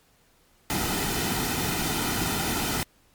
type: noise with comb filter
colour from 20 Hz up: pink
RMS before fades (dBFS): -27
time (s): 0.7-2.83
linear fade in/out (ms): 0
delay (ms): 1.8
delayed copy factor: -0.6
effects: pink hiss -62 dBFS RMS until 3.14 s + MP3 96 kbps